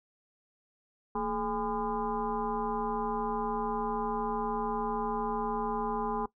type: tone with frequency modulation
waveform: sine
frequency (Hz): 621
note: D#5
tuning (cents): -3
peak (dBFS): -29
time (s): 1.15-6.26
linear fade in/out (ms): 5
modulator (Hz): 197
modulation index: 2.4
effects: noise-tail reverb RT60 0.1 s tail -19 dB re dry